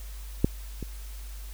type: clicks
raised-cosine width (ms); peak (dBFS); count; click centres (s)
3; -7 / -22; 2; 0.445 / 0.827
effects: added 50 Hz sine -37 dBFS peak until 1.53 s + white hiss -50 dBFS RMS until 1.53 s